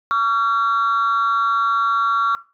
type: tone pair together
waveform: sine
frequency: 1135 / 1370 Hz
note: C#6 / F6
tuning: +41 / -34 cents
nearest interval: minor third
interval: 325 cents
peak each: -16 dBFS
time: 0.11-2.35 s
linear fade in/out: 0 ms
effects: noise-tail reverb RT60 0.3 s tail -17 dB re dry + tanh soft clip ceiling -12 dBFS